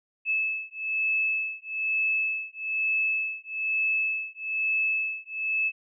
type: beating tone pair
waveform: sine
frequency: 2607 / 2608.1 Hz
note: E7 / E7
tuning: -20 / -19 cents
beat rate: 1.1 Hz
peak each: -28 dBFS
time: 0.25-5.72 s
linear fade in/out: 50 ms
effects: none